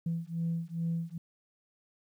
sine beating tone pair, 165.5 / 167.9 Hz, E3 / E3, +7 / +32 cents, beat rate 2.4 Hz, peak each -33 / -33 dBFS, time 0.06-1.18 s, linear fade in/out 5 ms, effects tanh soft clip ceiling -25 dBFS + 11-bit

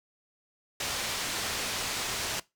white low-pass noise, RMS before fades -33 dBFS, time 0.8-2.4 s, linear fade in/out 5 ms, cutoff 6200 Hz, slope 12 dB/octave, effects noise-tail reverb RT60 0.2 s tail -20 dB re dry

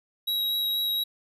square tone with vibrato, 3848 Hz, B7, 46 cents flat, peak -25 dBFS, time 0.27-1.04 s, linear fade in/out 10 ms, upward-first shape sine, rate 4.2 Hz, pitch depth 10 cents each way, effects none

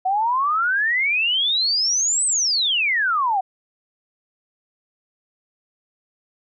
sine exponential two-way sweep, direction up then down, 733 to 8340 to 733 Hz, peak -17 dBFS, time 0.05-3.41 s, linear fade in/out 10 ms, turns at 2.26 s, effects none

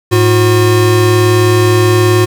square tone pair together, 107.03 / 360 Hz, A2 / F#4, -47 / -47 cents, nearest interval octave + major sixth, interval 2100 cents, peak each -10 dBFS, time 0.11-2.26 s, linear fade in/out 20 ms, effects 7-bit

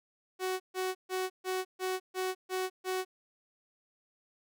sawtooth tone bursts, 372.7 Hz, F#4, 13 cents sharp, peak -27 dBFS, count 8, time 0.39-3.05 s, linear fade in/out 50 ms, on 210 ms, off 140 ms, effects none

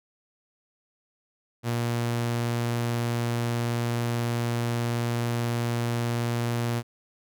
sawtooth tone, 118.4 Hz, A#2, 27 cents sharp, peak -21 dBFS, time 1.63-6.83 s, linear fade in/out 50 ms, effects none

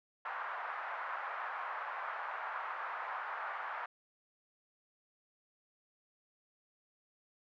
white band-pass noise, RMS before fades -41 dBFS, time 0.25-3.86 s, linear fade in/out 5 ms, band 770 to 1500 Hz, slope 24 dB/octave, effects none

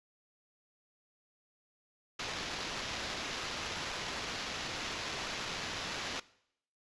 blue noise with sample-and-hold, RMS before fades -39 dBFS, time 2.19-6.2 s, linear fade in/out 5 ms, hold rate 8820 Hz, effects noise-tail reverb RT60 0.7 s tail -20 dB re dry + resampled to 22050 Hz

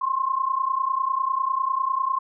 sine tone pair together, 1046.5 / 1076.5 Hz, C6 / C6, 0 / +49 cents, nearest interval unison, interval 49 cents, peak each -24 dBFS, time 0.01-2.19 s, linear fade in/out 10 ms, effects none

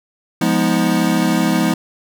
square chord, F half-diminished seventh, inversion none, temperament equal with one note detuned, 174.61 / 207.7 / 246.9 / 316.2 Hz, F3 / Ab3 / Cb4 / Eb4, 0 / 0 / 0 / +28 cents, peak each -20 dBFS, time 0.41-1.74 s, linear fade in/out 5 ms, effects none

